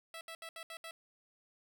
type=tone bursts at uneven times; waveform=10% pulse; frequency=658 Hz; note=E5; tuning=3 cents flat; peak=-36 dBFS; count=6; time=0.14-0.21 / 0.28-0.35 / 0.42-0.49 / 0.56-0.63 / 0.7-0.77 / 0.84-0.91 s; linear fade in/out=2 ms; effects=none